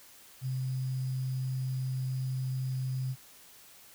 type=tone with sample-and-hold; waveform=sine; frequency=130 Hz; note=C3; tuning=11 cents flat; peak=-30 dBFS; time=0.41-3.16 s; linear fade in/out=50 ms; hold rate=4900 Hz; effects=white hiss -55 dBFS RMS until 3.94 s